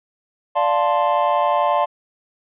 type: chord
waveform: triangle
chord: D minor seventh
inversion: none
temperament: equal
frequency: 587.3 / 698.5 / 880 / 1046.5 Hz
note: D5 / F5 / A5 / C6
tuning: 0 / 0 / 0 / 0 cents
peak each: -19 dBFS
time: 0.55-1.86 s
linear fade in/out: 20 ms
effects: resampled to 8000 Hz